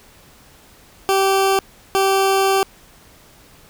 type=tone bursts at uneven times; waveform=20% pulse; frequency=388 Hz; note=G4; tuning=18 cents flat; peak=-9 dBFS; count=2; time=1.09-1.59 / 1.95-2.63 s; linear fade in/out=0 ms; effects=pink hiss -48 dBFS RMS until 3.69 s